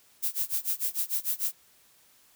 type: noise with tremolo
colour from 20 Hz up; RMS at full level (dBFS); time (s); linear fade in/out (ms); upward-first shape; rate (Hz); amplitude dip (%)
violet; -27; 0.22-1.53; 20; sine; 6.7; 95
effects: white hiss -61 dBFS RMS until 2.35 s